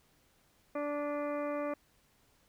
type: harmonic tone with a mistuned harmonic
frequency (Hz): 291.7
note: D4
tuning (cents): -12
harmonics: 1 / 2 / 3 / 4 / 5 / 6 / 7 / 8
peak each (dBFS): -38 / -35 / -48 / -42 / -52 / -54 / -51 / -53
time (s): 0.75-1.74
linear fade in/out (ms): 5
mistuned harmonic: 8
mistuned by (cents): +52
effects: pink hiss -69 dBFS RMS until 2.48 s